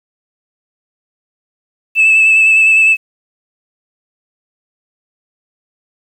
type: tone with vibrato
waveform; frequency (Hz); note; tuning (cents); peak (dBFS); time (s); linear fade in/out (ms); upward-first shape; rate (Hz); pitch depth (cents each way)
sine; 2620; E7; -11; -4; 1.95-2.97; 50; square; 9.8; 15
effects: tanh soft clip ceiling -3 dBFS + 7-bit